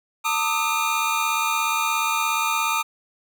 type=tone cluster; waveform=square; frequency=904 / 1201 / 1278 / 2414 Hz; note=A5 / D6 / D#6 / D7; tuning=+47 / +38 / +46 / +47 cents; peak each=-27 dBFS; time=0.24-2.83 s; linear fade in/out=20 ms; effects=none